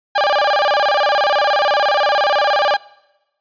30% pulse tone with vibrato, 690 Hz, F5, 21 cents flat, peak -10 dBFS, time 0.15-2.77 s, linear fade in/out 10 ms, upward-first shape square, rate 17 Hz, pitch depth 280 cents each way, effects noise-tail reverb RT60 1.0 s tail -23 dB re dry + resampled to 11025 Hz

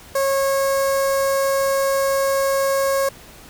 sawtooth tone with notch filter, 546 Hz, C#5, 26 cents flat, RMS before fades -19 dBFS, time 0.15-3.09 s, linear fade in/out 5 ms, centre 3000 Hz, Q 0.72, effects pink hiss -43 dBFS RMS until 3.49 s

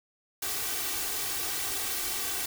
white noise with comb filter, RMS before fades -32 dBFS, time 0.42-2.46 s, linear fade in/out 5 ms, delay 2.6 ms, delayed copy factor +0.8, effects none

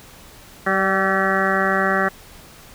harmonic tone with a mistuned harmonic, 191.9 Hz, G3, 37 cents flat, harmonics 1 / 2 / 3 / 4 / 6 / 7 / 8 / 9 / 10, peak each -25 / -25 / -25 / -25 / -25 / -25 / -25 / -25 / -25 dBFS, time 0.66-2.09 s, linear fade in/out 10 ms, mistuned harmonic 3, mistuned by +22 cents, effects pink hiss -44 dBFS RMS until 2.74 s

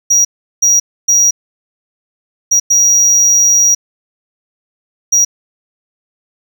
triangle tone bursts at uneven times, 5750 Hz, F8, 50 cents sharp, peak -5 dBFS, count 6, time 0.1-0.25 / 0.62-0.8 / 1.08-1.31 / 2.51-2.6 / 2.7-3.75 / 5.12-5.25 s, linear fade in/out 10 ms, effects none

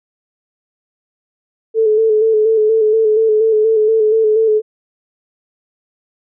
sine tone with vibrato, 437 Hz, A4, 12 cents flat, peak -9 dBFS, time 1.74-4.62 s, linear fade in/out 50 ms, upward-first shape square, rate 4.2 Hz, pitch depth 33 cents each way, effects none

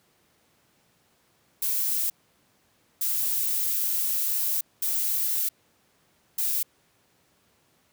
violet noise bursts at uneven times, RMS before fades -26 dBFS, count 4, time 1.62-2.1 / 3.01-4.61 / 4.82-5.49 / 6.38-6.63 s, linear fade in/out 5 ms, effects pink hiss -65 dBFS RMS until 7.92 s + high-pass 100 Hz 12 dB/octave

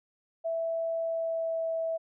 sine tone with pitch glide, 659.3 to 654 Hz, E5 to E5, 0 to -14 cents, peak -28 dBFS, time 0.44-1.98 s, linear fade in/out 20 ms, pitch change -14 cents, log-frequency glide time 1.02-1.68 s, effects none

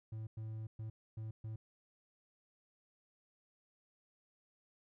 triangle tone bursts at uneven times, 110 Hz, A2, in tune, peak -39 dBFS, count 5, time 0.12-0.27 / 0.37-0.67 / 0.79-0.9 / 1.17-1.31 / 1.44-1.56 s, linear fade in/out 5 ms, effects none

